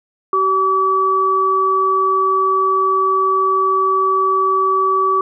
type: tone pair together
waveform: sine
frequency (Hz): 382.7 / 1146.8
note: G4 / D6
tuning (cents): -42 / -42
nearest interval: octave + perfect fifth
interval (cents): 1900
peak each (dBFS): -19 / -13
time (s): 0.33-5.21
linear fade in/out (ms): 2
effects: none